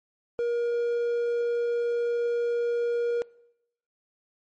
triangle tone, 474.1 Hz, A#4, 29 cents sharp, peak -22 dBFS, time 0.39-3.22 s, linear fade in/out 0 ms, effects noise-tail reverb RT60 0.8 s tail -23 dB re dry + MP3 32 kbps

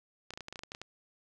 clicks, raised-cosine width 0.2 ms, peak -25 dBFS, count 12, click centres 0.306 / 0.337 / 0.375 / 0.407 / 0.484 / 0.526 / 0.558 / 0.592 / 0.635 / 0.719 / 0.749 / 0.816 s, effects none

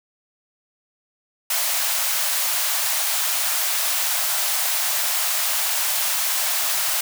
white high-pass noise, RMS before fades -22 dBFS, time 1.5-7.01 s, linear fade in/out 5 ms, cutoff 580 Hz, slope 96 dB/octave, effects none

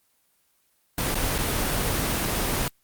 pink noise with dropouts, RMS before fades -25 dBFS, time 0.98-2.68 s, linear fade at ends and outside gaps 2 ms, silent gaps 1.145-1.153 / 1.382-1.386 s, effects white hiss -67 dBFS RMS until 2.83 s + Opus 24 kbps

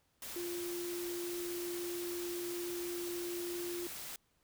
sine tone in noise, 349.2 Hz, F4, in tune, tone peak -38 dBFS, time 0.36-3.87 s, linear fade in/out 2 ms, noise white, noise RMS -45 dBFS, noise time 0.22-4.16 s, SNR +4 dB, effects pink hiss -75 dBFS RMS until 4.43 s

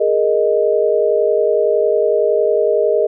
sine chord, Ab suspended second, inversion none, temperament equal, 415.3 / 466.2 / 622.3 Hz, Ab4 / Bb4 / Eb5, 0 / 0 / 0 cents, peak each -16 dBFS, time 0-3.07 s, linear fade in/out 10 ms, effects none

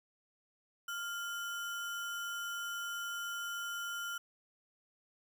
sine tone with sample-and-hold, 1396.9 Hz, F6, in tune, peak -37 dBFS, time 0.88-4.18 s, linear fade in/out 5 ms, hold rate 4410 Hz, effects none

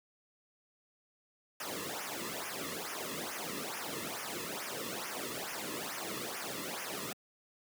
pink noise with flanger, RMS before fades -40 dBFS, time 1.6-7.13 s, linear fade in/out 5 ms, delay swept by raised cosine 0.24 to 1.34 ms, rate 2.3 Hz, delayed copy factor -0.85, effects high-pass 150 Hz 12 dB/octave

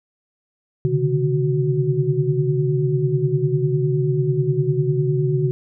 sine tone cluster, 131.4 / 141.8 / 151.4 / 369.6 Hz, C3 / C#3 / D#3 / F#4, +8 / +40 / -47 / -2 cents, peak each -22 dBFS, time 0.85-5.51 s, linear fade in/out 0 ms, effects none

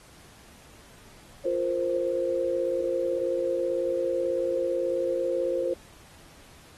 sine chord, F suspended fourth, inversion none, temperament just, 349.2 / 465.6 / 523.8 Hz, F4 / Bb4 / C5, 0 / -2 / +2 cents, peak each -30 / -32 / -26 dBFS, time 1.45-5.74 s, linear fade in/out 5 ms, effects pink hiss -53 dBFS RMS until 6.77 s + AAC 32 kbps

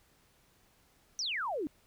sine exponential sweep, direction down, 6090 to 271.1 Hz, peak -32 dBFS, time 1.19-1.67 s, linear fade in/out 0 ms, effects pink hiss -67 dBFS RMS until 1.86 s

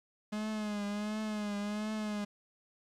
45% pulse tone with vibrato, 210 Hz, G#3, 19 cents sharp, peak -34 dBFS, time 0.32-2.25 s, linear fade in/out 10 ms, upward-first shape triangle, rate 1.4 Hz, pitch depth 61 cents each way, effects low-pass 8000 Hz 12 dB/octave + 11-bit

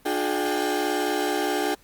35% pulse tone cluster, 298.6 / 359.7 / 424.5 / 791 Hz, D4 / F#4 / G#4 / G5, +29 / -49 / +38 / +15 cents, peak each -27 dBFS, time 0.05-1.75 s, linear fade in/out 10 ms, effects pink hiss -57 dBFS RMS until 1.83 s + Opus 32 kbps

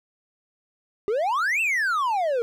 triangle exponential two-way sweep, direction up then down, 392 to 2746 to 453 Hz, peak -19 dBFS, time 1.08-2.42 s, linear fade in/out 0 ms, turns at 1.61 s, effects none

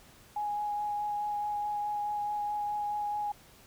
sine tone with vibrato, 830.6 Hz, G#5, in tune, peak -30 dBFS, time 0.36-3.32 s, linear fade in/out 5 ms, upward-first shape sine, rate 4.7 Hz, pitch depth 11 cents each way, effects pink hiss -57 dBFS RMS until 3.66 s

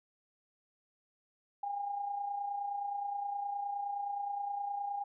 sine tone with amplitude modulation, 809 Hz, G#5, 46 cents flat, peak -32 dBFS, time 1.63-5.04 s, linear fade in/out 5 ms, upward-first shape sine, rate 29.6 Hz, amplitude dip 50%, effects none

